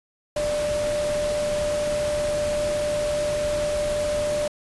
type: tone in noise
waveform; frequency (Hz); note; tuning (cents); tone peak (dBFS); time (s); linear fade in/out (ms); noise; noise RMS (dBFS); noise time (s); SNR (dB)
sine; 594; D5; +20; -22; 0.36-4.48; 5; pink; -32; 0.36-4.48; +7
effects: resampled to 24000 Hz